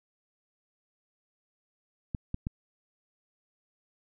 clicks, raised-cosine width 5 ms, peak -19 dBFS, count 3, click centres 2.148 / 2.344 / 2.469 s, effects none

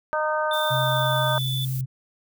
harmonic tone, 307.4 Hz, D#4, 21 cents flat, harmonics 2 / 3 / 4 / 5, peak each -25 / -27 / -28 / -29 dBFS, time 0.13-1.38 s, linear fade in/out 0 ms
triangle tone with pitch glide, 3574 to 3482 Hz, A7 to A7, +26 to -19 cents, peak -27 dBFS, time 0.51-1.65 s, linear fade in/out 2 ms, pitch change -45 cents, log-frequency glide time 0.8-1.28 s
violet noise, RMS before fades -37 dBFS, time 0.53-1.81 s, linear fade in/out 2 ms
sine tone, 130.81 Hz, C3, in tune, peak -24 dBFS, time 0.7-1.86 s, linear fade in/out 20 ms
effects none

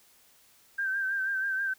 sine tone with vibrato, 1568 Hz, G6, in tune, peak -27 dBFS, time 0.78-1.74 s, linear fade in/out 10 ms, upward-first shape sine, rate 6.2 Hz, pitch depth 44 cents each way, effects white hiss -61 dBFS RMS until 1.78 s

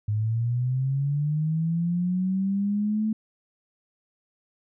sine linear sweep, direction up, 103.83 to 219.6 Hz, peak -22 dBFS, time 0.08-3.13 s, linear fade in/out 5 ms, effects none

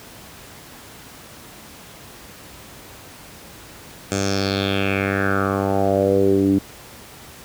10% pulse tone with low-pass filter sweep, 98 Hz, G2, in tune, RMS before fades -19 dBFS, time 4.11-6.59 s, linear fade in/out 10 ms, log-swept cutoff 7400 to 270 Hz, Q 4.3, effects pink hiss -41 dBFS RMS until 7.44 s + high-pass 60 Hz 12 dB/octave

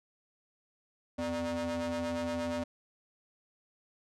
45% pulse ring-modulated tone, 170.5 Hz, F3, 41 cents flat, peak -29 dBFS, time 1.18-2.64 s, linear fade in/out 10 ms, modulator 422 Hz, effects low-pass 8000 Hz 12 dB/octave

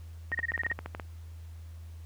clicks, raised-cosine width 0.5 ms, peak -22 dBFS, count 11, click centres 0.318 / 0.391 / 0.519 / 0.578 / 0.635 / 0.665 / 0.715 / 0.79 / 0.86 / 0.949 / 0.998 s
sine tone bursts, 1864.7 Hz, A#6, in tune, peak -27 dBFS, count 8, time 0.32-0.727 s, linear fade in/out 5 ms, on 29 ms, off 25 ms
effects added 82 Hz sine -42 dBFS peak until 2.05 s + pink hiss -62 dBFS RMS until 2.05 s

